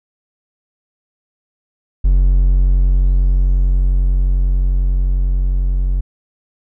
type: tone with level ramp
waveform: triangle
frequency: 45.61 Hz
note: F#1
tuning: 24 cents flat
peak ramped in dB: -6 to -11 dBFS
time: 2.04-6.01 s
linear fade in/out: 10 ms
effects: none